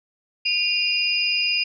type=tone cluster; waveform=sine; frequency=2436 / 2784 / 4941 Hz; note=D#7 / F7 / D#8; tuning=-37 / -6 / -13 cents; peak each=-25 / -23 / -23 dBFS; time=0.45-1.64 s; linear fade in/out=10 ms; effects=none